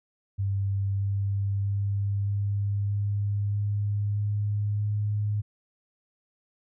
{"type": "tone with pitch steps", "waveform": "sine", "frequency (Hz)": [98.6, 99.4, 100.21, 101.02, 101.84, 102.67, 103.5, 104.34], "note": ["G2", "G2", "G2", "G#2", "G#2", "G#2", "G#2", "G#2"], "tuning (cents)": [11, 25, 39, -47, -33, -19, -5, 9], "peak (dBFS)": -24, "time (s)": [0.38, 5.42], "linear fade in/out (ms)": 20, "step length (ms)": 630, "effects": []}